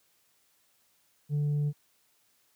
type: tone with tanh clipping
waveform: sine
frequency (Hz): 146.83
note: D3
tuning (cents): 0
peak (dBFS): -26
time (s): 1.29-1.73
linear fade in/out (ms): 50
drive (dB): 2
effects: white hiss -69 dBFS RMS until 2.55 s + high-pass 60 Hz 12 dB/octave